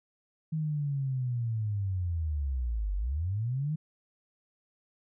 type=linear two-way sweep; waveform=sine; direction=down then up; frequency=159.5 to 46.25 to 159.5 Hz; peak=-28 dBFS; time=0.52-3.76 s; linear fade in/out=10 ms; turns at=2.96 s; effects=none